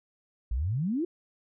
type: exponential sweep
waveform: sine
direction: up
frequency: 52 to 364.1 Hz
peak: -26 dBFS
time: 0.51-1.05 s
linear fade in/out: 5 ms
effects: none